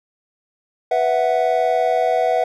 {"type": "chord", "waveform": "triangle", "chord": "B suspended fourth", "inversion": "none", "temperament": "equal", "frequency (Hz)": [493.9, 659.3, 740], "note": ["B4", "E5", "F#5"], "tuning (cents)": [0, 0, 0], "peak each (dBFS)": [-19, -17, -17], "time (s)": [0.91, 2.44], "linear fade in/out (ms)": 5, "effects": []}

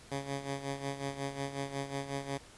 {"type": "tone with tremolo", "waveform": "10% pulse", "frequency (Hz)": 138.59, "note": "C#3", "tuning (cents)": 0, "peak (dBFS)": -25, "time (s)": [0.11, 2.38], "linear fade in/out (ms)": 10, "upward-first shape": "sine", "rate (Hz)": 5.5, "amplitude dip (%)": 70, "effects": ["pink hiss -55 dBFS RMS until 2.57 s", "resampled to 24000 Hz"]}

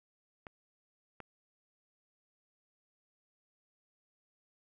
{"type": "clicks", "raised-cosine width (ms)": 0.5, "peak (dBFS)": -30, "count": 2, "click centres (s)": [0.468, 1.203], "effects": ["12-bit"]}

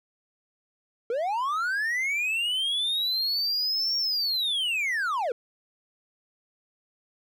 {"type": "linear two-way sweep", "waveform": "triangle", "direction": "up then down", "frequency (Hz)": [443.5, 5560, 443.5], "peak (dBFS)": -23, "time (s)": [1.1, 5.32], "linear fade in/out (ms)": 2, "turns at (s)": 3.97, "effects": []}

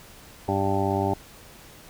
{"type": "harmonic tone", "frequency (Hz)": 98, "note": "G2", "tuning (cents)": 0, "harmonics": [1, 2, 3, 4, 6, 7, 8, 9], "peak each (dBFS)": [-28, -31, -30, -28, -32, -33, -29, -31], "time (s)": [0.48, 1.14], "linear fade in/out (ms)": 5, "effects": ["pink hiss -48 dBFS RMS until 1.89 s"]}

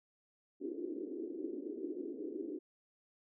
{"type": "band-pass noise", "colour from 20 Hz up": "white", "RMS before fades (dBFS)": -42, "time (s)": [0.6, 2.59], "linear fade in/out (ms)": 20, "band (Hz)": [290, 380], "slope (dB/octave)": 48, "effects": []}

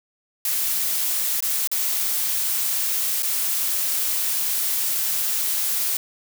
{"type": "noise with dropouts", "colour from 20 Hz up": "blue", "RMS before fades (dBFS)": -23, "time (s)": [0.45, 5.97], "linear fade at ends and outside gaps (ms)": 2, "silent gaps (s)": [[1.405, 1.424], [1.674, 1.715], [3.224, 3.23]], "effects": []}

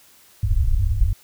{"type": "low-pass noise", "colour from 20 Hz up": "pink", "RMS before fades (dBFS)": -18, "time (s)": [0.43, 1.13], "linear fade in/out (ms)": 5, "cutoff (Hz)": 110, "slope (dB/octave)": 96, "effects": ["white hiss -52 dBFS RMS until 1.23 s"]}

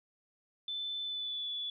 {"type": "tone with pitch glide", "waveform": "sine", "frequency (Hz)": [3520, 3440], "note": ["A7", "A7"], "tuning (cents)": [0, -40], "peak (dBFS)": -35, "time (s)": [0.68, 1.7], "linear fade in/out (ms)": 2, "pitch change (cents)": -40, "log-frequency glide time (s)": [1.03, 1.49], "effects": []}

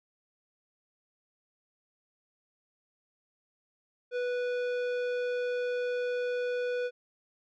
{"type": "tone with tanh clipping", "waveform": "sine", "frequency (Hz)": 492.3, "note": "B4", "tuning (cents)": -6, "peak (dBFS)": -31, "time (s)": [4.11, 6.91], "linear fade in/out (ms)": 50, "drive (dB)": 14, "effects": []}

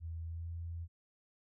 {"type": "tone with pitch glide", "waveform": "sine", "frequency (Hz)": [82.41, 84.19], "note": ["E2", "E2"], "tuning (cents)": [0, 37], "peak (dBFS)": -39, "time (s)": [0, 0.88], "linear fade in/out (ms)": 50, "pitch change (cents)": 37, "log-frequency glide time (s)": [0.26, 0.5], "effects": []}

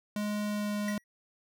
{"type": "tone with pitch glide", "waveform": "square", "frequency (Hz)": [208.6, 207.3], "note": ["G#3", "G#3"], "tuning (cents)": [8, -3], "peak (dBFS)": -31, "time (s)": [0.16, 0.98], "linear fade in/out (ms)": 2, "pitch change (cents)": -11, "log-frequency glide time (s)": [0.45, 0.74]}
{"type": "tone with exponential decay", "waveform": "square", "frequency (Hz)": 1923, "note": "B6", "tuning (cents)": -47, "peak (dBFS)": -34, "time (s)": [0.88, 1.04], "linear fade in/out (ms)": 2, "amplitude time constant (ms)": 33}
{"effects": []}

